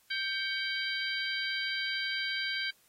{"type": "harmonic tone with a mistuned harmonic", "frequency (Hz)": 784, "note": "G5", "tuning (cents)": 0, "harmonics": [2, 3, 4, 5, 6], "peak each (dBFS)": [-35, -37, -38, -39, -40], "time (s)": [0.1, 2.71], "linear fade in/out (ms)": 10, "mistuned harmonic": 3, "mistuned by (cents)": -75, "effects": ["white hiss -66 dBFS RMS until 2.88 s", "AAC 48 kbps"]}